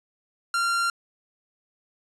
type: tone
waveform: 45% pulse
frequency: 1382 Hz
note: F6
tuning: 19 cents flat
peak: -22 dBFS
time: 0.54-0.9 s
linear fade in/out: 2 ms
effects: resampled to 24000 Hz + 10-bit